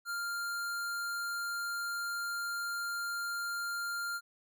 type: tone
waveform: square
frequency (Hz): 1396.9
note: F6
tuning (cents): 0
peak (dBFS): -35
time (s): 0.05-4.21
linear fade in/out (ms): 50
effects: none